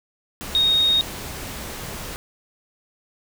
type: tone in noise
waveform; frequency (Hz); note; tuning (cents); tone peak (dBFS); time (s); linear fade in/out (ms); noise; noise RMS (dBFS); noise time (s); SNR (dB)
sine; 3729; A#7; 0; -15; 0.55-1.01; 0; pink; -33; 0.41-2.16; +15
effects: none